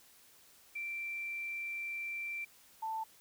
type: tone pair in turn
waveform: sine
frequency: 2349 / 885.7 Hz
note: D7 / A5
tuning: 0 / +11 cents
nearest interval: octave + perfect fourth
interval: 1689 cents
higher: first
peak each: -37 / -35 dBFS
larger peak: second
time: 0.75-2.45 / 2.82-3.04 s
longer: first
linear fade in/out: 10 ms
effects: white hiss -62 dBFS RMS until 3.2 s